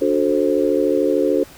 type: chord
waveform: sine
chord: D dominant seventh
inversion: none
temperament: just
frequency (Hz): 293.7 / 367.1 / 440.5 / 528.6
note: D4 / F#4 / A4 / C5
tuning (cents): 0 / -14 / +2 / +18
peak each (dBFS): -20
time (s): 0.01-1.44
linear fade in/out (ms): 10
effects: pink hiss -43 dBFS RMS until 1.57 s